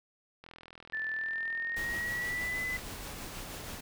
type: click train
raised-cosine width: 0.3 ms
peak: -33 dBFS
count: 65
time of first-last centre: 0.44-1.986 s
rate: 41.4 Hz
type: tone with pitch glide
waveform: sine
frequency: 1760 to 2010 Hz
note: A6 to B6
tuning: 0 to +30 cents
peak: -32 dBFS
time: 0.93-2.77 s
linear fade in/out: 5 ms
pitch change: +230 cents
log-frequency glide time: 1.16-2.6 s
type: noise with tremolo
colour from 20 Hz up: pink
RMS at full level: -41 dBFS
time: 1.76-3.81 s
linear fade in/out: 10 ms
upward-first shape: triangle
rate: 6.3 Hz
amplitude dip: 30%
effects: none